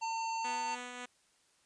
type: harmonic tone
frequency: 904 Hz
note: A5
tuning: 47 cents sharp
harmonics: 1 / 3 / 5 / 7 / 8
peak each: -34 / -44 / -48 / -51 / -52 dBFS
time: 0.01-0.76 s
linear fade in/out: 20 ms
type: tone with tremolo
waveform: 5% pulse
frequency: 246.9 Hz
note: B3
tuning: in tune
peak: -29 dBFS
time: 0.44-1.06 s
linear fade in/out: 10 ms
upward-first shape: triangle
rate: 3.6 Hz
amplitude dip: 35%
effects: white hiss -70 dBFS RMS until 1.65 s + resampled to 22050 Hz